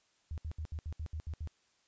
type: tone bursts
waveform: sine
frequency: 78 Hz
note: D#2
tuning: 5 cents sharp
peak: -36 dBFS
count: 9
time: 0.31-1.474 s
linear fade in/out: 0 ms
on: 68 ms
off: 69 ms
effects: white hiss -72 dBFS RMS until 1.87 s + resampled to 16000 Hz

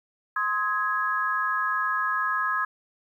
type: chord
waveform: sine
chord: Ab major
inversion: first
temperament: equal with one note detuned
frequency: 1046.5 / 1268.5 / 1661.2 Hz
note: C6 / Eb6 / Ab6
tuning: 0 / +33 / 0 cents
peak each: -29 / -27 / -27 dBFS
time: 0.36-2.65 s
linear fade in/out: 5 ms
effects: 10-bit

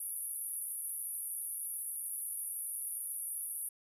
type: band-pass noise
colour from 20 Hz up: pink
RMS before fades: -40 dBFS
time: 0-3.69 s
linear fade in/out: 5 ms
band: 9800 to 12000 Hz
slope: 96 dB/octave
effects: none

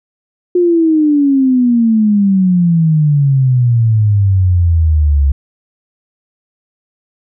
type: exponential sweep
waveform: sine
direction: down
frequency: 360 to 68 Hz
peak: -7 dBFS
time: 0.55-5.32 s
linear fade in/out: 5 ms
effects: none

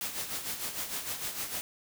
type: noise with tremolo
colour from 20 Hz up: white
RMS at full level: -34 dBFS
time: 0.01-1.61 s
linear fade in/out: 0 ms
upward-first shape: sine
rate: 6.6 Hz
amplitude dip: 60%
effects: none

